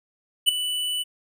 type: tone with ADSR envelope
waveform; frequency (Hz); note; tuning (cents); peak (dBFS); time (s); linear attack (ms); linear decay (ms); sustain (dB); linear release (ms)
square; 2974; F#7; +8; -12; 0.46-1.04; 28; 6; -13; 24
effects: none